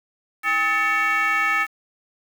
sine tone with frequency modulation, 1760 Hz, A6, in tune, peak -16 dBFS, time 0.43-1.67 s, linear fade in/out 50 ms, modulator 478 Hz, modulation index 1.4, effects tanh soft clip ceiling -15 dBFS + 7-bit

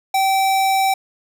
square tone, 773 Hz, G5, 24 cents flat, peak -15 dBFS, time 0.14-0.94 s, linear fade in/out 5 ms, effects none

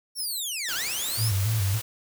15% pulse linear two-way sweep, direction down then up, 5600 to 1341 to 5600 Hz, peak -22 dBFS, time 0.15-1.32 s, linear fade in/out 50 ms, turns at 0.74 s
white noise, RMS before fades -34 dBFS, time 0.68-1.82 s, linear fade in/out 10 ms
sine tone with vibrato, 103.83 Hz, G#2, in tune, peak -22 dBFS, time 1.17-1.81 s, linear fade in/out 50 ms, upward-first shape square, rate 3.5 Hz, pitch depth 110 cents each way
effects none

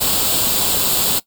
white noise with comb filter, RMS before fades -17 dBFS, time 0-1.2 s, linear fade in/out 20 ms, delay 0.25 ms, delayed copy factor +0.65, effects noise-tail reverb RT60 0.1 s tail -18 dB re dry

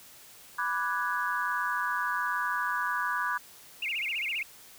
sine chord, G# half-diminished seventh, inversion first, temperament equal, 987.8 / 1174.7 / 1480 / 1661.2 Hz, B5 / D6 / F#6 / G#6, 0 / 0 / 0 / 0 cents, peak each -33 dBFS, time 0.58-3.38 s, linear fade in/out 10 ms
sine tone with vibrato, 2445 Hz, D#7, 31 cents flat, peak -29 dBFS, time 3.82-4.43 s, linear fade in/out 5 ms, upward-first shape sine, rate 15 Hz, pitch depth 270 cents each way
effects white hiss -52 dBFS RMS until 4.78 s

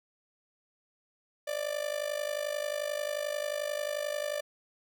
45% pulse tone with amplitude modulation, 590 Hz, D5, 8 cents sharp, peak -28 dBFS, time 1.47-4.41 s, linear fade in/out 10 ms, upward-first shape sine, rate 51.3 Hz, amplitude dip 80%, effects none

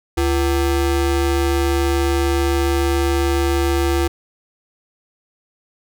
square ring-modulated tone, 207.7 Hz, G#3, in tune, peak -13 dBFS, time 0.17-4.08 s, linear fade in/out 10 ms, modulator 135 Hz, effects none

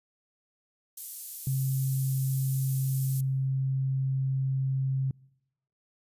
white high-pass noise, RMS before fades -38 dBFS, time 0.97-3.21 s, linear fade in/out 5 ms, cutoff 9400 Hz, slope 12 dB/octave
sine tone, 133.5 Hz, C3, 35 cents sharp, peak -25 dBFS, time 1.47-5.11 s, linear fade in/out 2 ms
effects noise-tail reverb RT60 0.9 s tail -26 dB re dry + resampled to 32000 Hz

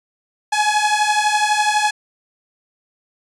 sawtooth beating tone pair, 838 / 850 Hz, G#5 / G#5, +15 / +40 cents, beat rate 12 Hz, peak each -14 dBFS, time 0.52-1.91 s, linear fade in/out 10 ms, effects resampled to 22050 Hz

